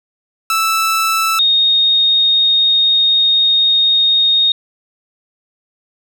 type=tone pair in turn; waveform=sawtooth / sine; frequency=1318.5 / 3712 Hz; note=E6 / A#7; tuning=0 / -8 cents; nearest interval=octave + tritone; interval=1792 cents; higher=second; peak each=-9 dBFS; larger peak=neither; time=0.5-1.39 / 1.39-4.52 s; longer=second; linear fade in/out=2 ms; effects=none